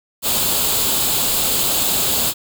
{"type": "noise with comb filter", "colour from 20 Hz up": "white", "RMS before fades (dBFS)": -18, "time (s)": [0.22, 2.34], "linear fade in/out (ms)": 50, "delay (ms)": 0.26, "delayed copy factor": 0.6, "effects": []}